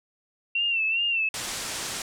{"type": "tone with vibrato", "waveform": "sine", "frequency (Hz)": 2712, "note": "E7", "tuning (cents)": 49, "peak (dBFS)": -22, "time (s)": [0.55, 1.29], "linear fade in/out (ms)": 5, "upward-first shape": "sine", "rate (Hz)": 2.5, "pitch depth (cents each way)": 73}
{"type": "low-pass noise", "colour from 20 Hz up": "white", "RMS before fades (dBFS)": -33, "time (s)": [1.34, 2.02], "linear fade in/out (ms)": 2, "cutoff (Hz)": 9000, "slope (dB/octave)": 24}
{"effects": []}